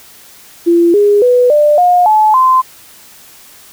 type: tone with pitch steps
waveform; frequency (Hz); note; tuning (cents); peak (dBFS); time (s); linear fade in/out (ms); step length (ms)
sine; 341.3 / 410.6 / 494 / 594.2 / 714.9 / 860 / 1034.6; F4 / G#4 / B4 / D5 / F5 / A5 / C6; -40 / -20 / 0 / +20 / +40 / -40 / -20; -5; 0.66-2.62; 20; 280
effects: white hiss -39 dBFS RMS until 3.72 s

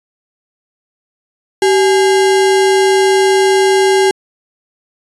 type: tone with sample-and-hold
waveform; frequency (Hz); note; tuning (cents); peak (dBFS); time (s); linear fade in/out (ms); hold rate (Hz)
sine; 384.6; G4; -33; -7; 1.62-4.11; 2; 1225
effects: resampled to 24000 Hz

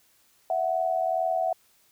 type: tone pair together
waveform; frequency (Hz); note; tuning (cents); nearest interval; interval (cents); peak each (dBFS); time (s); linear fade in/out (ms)
sine; 659.3 / 741.5; E5 / F#5; 0 / +4; major second; 204; -26; 0.5-1.53; 2
effects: white hiss -63 dBFS RMS until 1.91 s

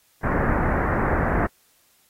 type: low-pass noise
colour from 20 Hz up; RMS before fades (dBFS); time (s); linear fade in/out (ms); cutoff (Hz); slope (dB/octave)
pink; -22; 0.23-1.47; 10; 1900; 48
effects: white hiss -61 dBFS RMS until 2.09 s + AAC 48 kbps

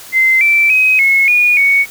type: tone with pitch steps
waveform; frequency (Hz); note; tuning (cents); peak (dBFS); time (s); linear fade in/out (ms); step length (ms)
sine; 2071 / 2334 / 2527 / 2181 / 2448 / 2227; C7 / D7 / D#7 / C#7 / D#7 / C#7; -18 / -11 / +26 / -29 / -29 / +7; -7; 0.12-1.86; 50; 290
effects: white hiss -34 dBFS RMS until 1.9 s

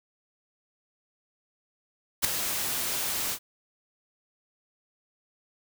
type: noise with ADSR envelope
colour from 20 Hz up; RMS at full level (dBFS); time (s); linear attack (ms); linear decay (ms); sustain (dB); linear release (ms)
white; -20; 2.22-3.39; 28; 4; -10; 76
effects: none

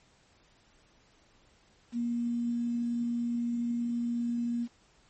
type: tone with quantisation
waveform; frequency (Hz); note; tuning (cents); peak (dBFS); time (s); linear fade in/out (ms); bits
sine; 237.1; A#3; +30; -28; 1.92-4.68; 50; 9
effects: pink hiss -64 dBFS RMS until 5.09 s + MP3 32 kbps

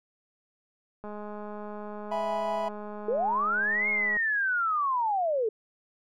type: click train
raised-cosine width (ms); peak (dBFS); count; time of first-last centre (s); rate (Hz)
1; -27; 655; 1.04-4.169; 209
type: chord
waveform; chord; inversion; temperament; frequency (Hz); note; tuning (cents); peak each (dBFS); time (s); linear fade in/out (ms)
triangle; E major; none; equal; 659.3 / 830.6 / 987.8; E5 / G#5 / B5; 0 / 0 / 0; -28 / -33 / -31; 2.11-2.69; 10
type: linear two-way sweep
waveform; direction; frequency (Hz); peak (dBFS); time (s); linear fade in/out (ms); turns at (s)
sine; up then down; 415.3 to 2181 to 415.3; -24; 3.08-5.49; 5; 3.89
effects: none

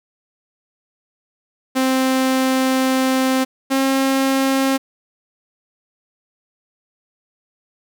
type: tone pair in turn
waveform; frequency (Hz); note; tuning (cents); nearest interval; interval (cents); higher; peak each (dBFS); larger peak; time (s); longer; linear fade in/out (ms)
sawtooth; 261.6 / 268.5; C4 / C4; 0 / +45; unison; 45; second; -11; neither; 1.75-3.45 / 3.7-4.78; first; 20
effects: none

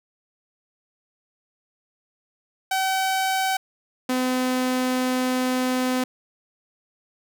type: tone pair in turn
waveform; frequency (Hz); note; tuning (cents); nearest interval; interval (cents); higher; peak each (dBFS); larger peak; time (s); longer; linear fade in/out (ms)
sawtooth; 763 / 254.6; G5 / C4; -47 / -47; octave + perfect fifth; 1900; first; -17; neither; 2.71-3.57 / 4.09-6.04; second; 5
effects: none

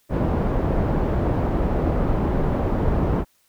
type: low-pass noise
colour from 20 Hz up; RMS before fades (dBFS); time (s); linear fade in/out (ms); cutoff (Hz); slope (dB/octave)
pink; -21; 0.09-3.25; 50; 700; 12
effects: white hiss -63 dBFS RMS until 3.48 s

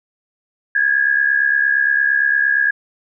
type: tone pair together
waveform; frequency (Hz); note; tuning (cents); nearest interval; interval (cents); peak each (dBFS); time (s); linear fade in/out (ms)
sine; 1641.3 / 1710; G#6 / A6; -21 / -50; minor second; 71; -14 / -18; 0.75-2.71; 5
effects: none

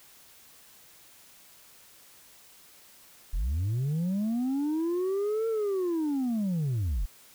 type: linear two-way sweep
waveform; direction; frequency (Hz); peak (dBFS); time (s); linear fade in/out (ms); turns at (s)
sine; up then down; 35.43 to 456.3 to 35.43; -23; 3.33-7.06; 10; 5.48
effects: tanh soft clip ceiling -25 dBFS + white hiss -55 dBFS RMS until 7.34 s

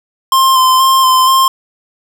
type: tone with vibrato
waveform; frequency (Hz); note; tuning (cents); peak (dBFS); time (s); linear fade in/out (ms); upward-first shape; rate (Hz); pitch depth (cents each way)
square; 1046.5; C6; 0; -7; 0.32-1.48; 2; square; 2.1; 19
effects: 7-bit

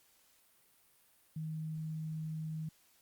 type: tone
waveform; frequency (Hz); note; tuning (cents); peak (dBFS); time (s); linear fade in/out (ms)
sine; 157.5; D#3; +21; -37; 1.36-2.69; 5
effects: white hiss -68 dBFS RMS until 3.01 s + Opus 48 kbps

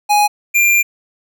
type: tone pair in turn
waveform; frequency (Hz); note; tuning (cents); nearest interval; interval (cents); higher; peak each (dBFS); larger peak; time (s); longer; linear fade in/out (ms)
square; 830.6 / 2385; G#5 / D7; 0 / +26; octave + tritone; 1826; second; -10; neither; 0.09-0.28 / 0.54-0.83; second; 20
effects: none

